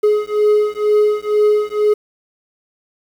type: beating tone pair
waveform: triangle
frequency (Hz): 420 / 422.1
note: G#4 / G#4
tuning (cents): +19 / +28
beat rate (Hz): 2.1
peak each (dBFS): -13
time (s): 0.03-1.94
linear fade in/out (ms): 10
effects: 7-bit